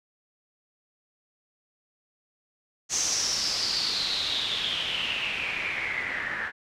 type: noise with low-pass filter sweep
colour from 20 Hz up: white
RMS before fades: -29 dBFS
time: 2.89-6.52 s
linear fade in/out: 50 ms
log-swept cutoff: 6400 to 1700 Hz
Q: 7.2
effects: none